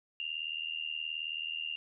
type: tone with amplitude modulation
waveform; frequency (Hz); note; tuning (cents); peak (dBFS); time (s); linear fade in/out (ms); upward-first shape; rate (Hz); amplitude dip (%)
sine; 2800; F7; +4; -31; 0.2-1.76; 0; sine; 78.8; 85
effects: none